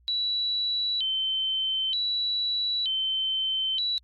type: tone with vibrato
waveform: sine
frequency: 3483 Hz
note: A7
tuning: 18 cents flat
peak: -24 dBFS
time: 0.08-3.98 s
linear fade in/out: 0 ms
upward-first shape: square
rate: 0.54 Hz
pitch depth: 210 cents each way
effects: added 60 Hz sine -57 dBFS peak until 4.03 s + MP3 64 kbps